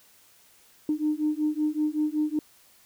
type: beating tone pair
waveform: sine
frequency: 301.4 / 306.7 Hz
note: D4 / D#4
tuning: +45 / -25 cents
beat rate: 5.3 Hz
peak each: -26 dBFS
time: 0.89-2.39 s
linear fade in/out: 2 ms
effects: tanh soft clip ceiling -16 dBFS + white hiss -58 dBFS RMS until 2.85 s